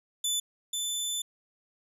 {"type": "tone pair in turn", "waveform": "20% pulse", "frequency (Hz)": [3503, 3518], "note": ["A7", "A7"], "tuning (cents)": [-8, -1], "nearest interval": "unison", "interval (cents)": 7, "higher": "second", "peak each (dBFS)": [-21, -24], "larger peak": "first", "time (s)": [[0.24, 0.4], [0.73, 1.22]], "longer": "second", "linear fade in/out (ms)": 5, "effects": []}